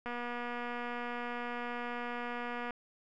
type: click train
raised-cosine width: 0.5 ms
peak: -25 dBFS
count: 639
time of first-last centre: 0.06-2.707 s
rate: 241 Hz
effects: none